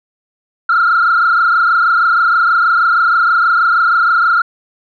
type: tone with frequency modulation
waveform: sine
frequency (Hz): 1368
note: F6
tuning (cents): -36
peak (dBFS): -7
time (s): 0.69-4.42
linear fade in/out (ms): 5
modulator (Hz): 26.3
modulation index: 2.4
effects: tanh soft clip ceiling -5 dBFS